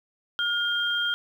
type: tone pair together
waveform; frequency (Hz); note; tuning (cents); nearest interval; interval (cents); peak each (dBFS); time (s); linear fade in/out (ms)
sine; 1424 / 3197; F6 / G7; +33 / +33; octave + major second; 1400; -26; 0.39-1.14; 0
effects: 9-bit